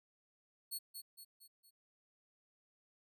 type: tone with echo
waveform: 10% pulse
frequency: 4365 Hz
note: C#8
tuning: 28 cents flat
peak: -33 dBFS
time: 0.71-0.79 s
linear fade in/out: 20 ms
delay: 230 ms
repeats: 4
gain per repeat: -6 dB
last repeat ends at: 1.71 s
effects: none